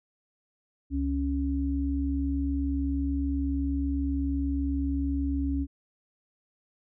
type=tone pair together; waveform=sine; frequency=69.3 / 277.4 Hz; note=C#2 / C#4; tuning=0 / +1 cents; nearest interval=2 octaves; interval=2401 cents; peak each=-28 dBFS; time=0.9-5.67 s; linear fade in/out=50 ms; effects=none